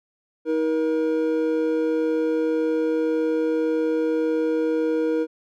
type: tone pair together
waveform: triangle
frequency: 317.5 / 475.7 Hz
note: D#4 / A#4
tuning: +35 / +35 cents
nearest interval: perfect fifth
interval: 700 cents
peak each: -21 / -20 dBFS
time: 0.45-5.27 s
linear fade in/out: 50 ms
effects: none